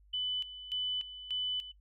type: tone with tremolo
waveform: sine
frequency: 3000 Hz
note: F#7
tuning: 23 cents sharp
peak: -31 dBFS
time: 0.13-1.72 s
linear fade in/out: 10 ms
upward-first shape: square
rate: 1.7 Hz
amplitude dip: 75%
effects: noise-tail reverb RT60 0.1 s tail -18 dB re dry + added 50 Hz sine -59 dBFS peak until 1.8 s